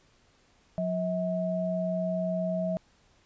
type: tone pair together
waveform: sine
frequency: 180.2 / 642.7 Hz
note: F#3 / E5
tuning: -45 / -44 cents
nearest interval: octave + minor seventh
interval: 2201 cents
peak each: -30 / -29 dBFS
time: 0.78-2.77 s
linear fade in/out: 0 ms
effects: pink hiss -64 dBFS RMS until 3.25 s + resampled to 16000 Hz